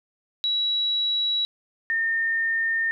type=tone pair in turn; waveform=sine; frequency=3900 / 1819.4 Hz; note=B7 / A#6; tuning=-23 / -43 cents; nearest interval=octave + minor second; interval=1320 cents; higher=first; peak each=-21 dBFS; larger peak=neither; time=0.44-1.45 / 1.9-2.91 s; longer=neither; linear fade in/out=0 ms; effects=none